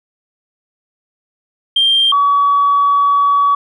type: tone pair in turn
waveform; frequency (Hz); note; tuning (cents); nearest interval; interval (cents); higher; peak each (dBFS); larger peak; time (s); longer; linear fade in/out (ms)
sine; 3179 / 1135; G7 / C#6; +24 / +41; octave + tritone; 1783; first; -8; neither; 1.76-2.12 / 2.12-3.55; second; 5
effects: tanh soft clip ceiling -4 dBFS